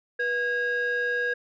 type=tone pair together; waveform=sine; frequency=486.9 / 1637.7 Hz; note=B4 / G#6; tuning=-25 / -25 cents; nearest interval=octave + major sixth; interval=2100 cents; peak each=-27 / -23 dBFS; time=0.19-1.34 s; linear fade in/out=10 ms; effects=tanh soft clip ceiling -21 dBFS